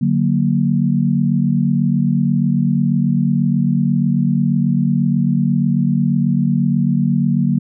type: chord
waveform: sine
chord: D augmented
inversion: none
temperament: equal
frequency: 146.83 / 185 / 233.1 Hz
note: D3 / F#3 / A#3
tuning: 0 / 0 / 0 cents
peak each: -17 dBFS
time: 0.01-7.59 s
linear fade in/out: 10 ms
effects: none